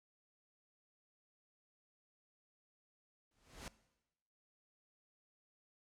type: noise with exponential growth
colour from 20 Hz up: pink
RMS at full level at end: -44 dBFS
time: 3.31-3.68 s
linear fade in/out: 2 ms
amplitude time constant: 79 ms
effects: noise-tail reverb RT60 1.0 s tail -19 dB re dry + low-pass 9000 Hz 12 dB/octave